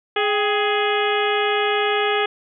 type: harmonic tone with a mistuned harmonic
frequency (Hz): 417.6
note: G#4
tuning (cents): +10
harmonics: 1 / 2 / 3 / 4 / 5 / 6 / 7 / 8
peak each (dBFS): -21 / -24 / -26 / -27 / -28 / -29 / -29 / -30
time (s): 0.16-2.26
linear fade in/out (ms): 5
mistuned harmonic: 2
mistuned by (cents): -80
effects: none